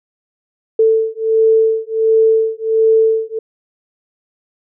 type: beating tone pair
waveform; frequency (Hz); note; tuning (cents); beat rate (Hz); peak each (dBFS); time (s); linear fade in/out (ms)
sine; 443.6 / 445; A4 / A4; +14 / +20; 1.4; -13; 0.79-3.39; 5
effects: none